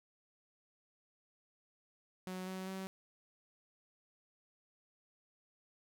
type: tone with pitch steps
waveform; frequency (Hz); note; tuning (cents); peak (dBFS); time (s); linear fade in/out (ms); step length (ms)
sawtooth; 185 / 187.69 / 190.42; F#3 / F#3 / G3; 0 / +25 / -50; -37; 2.27-2.87; 0; 200
effects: none